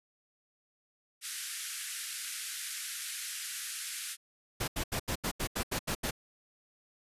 white band-pass noise, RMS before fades -40 dBFS, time 1.21-4.17 s, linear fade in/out 50 ms, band 1400 to 12000 Hz, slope 48 dB/octave
pink noise bursts, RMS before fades -33 dBFS, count 10, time 4.6-6.11 s, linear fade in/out 10 ms, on 79 ms, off 80 ms
effects resampled to 32000 Hz

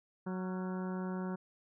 harmonic tone with a mistuned harmonic, 185 Hz, F#3, in tune, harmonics 1 / 2 / 3 / 4 / 5 / 6 / 7 / 8 / 9, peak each -36 / -43 / -49 / -52 / -49 / -53 / -53 / -54 / -60 dBFS, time 0.26-1.36 s, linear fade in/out 10 ms, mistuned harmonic 7, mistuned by +87 cents, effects none

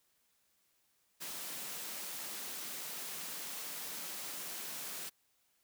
white high-pass noise, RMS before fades -43 dBFS, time 1.2-5.1 s, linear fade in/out 20 ms, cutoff 140 Hz, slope 96 dB/octave, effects white hiss -75 dBFS RMS until 5.63 s

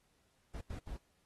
brown noise bursts at uneven times, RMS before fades -43 dBFS, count 3, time 0.54-0.61 / 0.7-0.79 / 0.87-0.97 s, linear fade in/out 5 ms, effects pink hiss -75 dBFS RMS until 1.25 s + AAC 32 kbps

